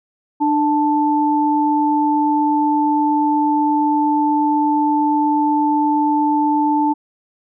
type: tone pair together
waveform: sine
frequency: 298.6 / 880 Hz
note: D4 / A5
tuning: +29 / 0 cents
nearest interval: octave + perfect fifth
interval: 1871 cents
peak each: -16 dBFS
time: 0.4-6.94 s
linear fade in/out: 20 ms
effects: none